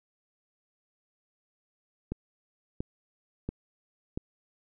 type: click train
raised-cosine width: 3 ms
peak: -19 dBFS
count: 4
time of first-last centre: 2.12-4.175 s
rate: 1.46 Hz
effects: none